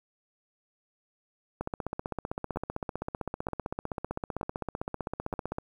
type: two click trains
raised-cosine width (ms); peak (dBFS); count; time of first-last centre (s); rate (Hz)
1; -18 / -20; 63 / 4; 1.61-5.584 / 2.56-5.338; 15.6 / 1.08
effects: 9-bit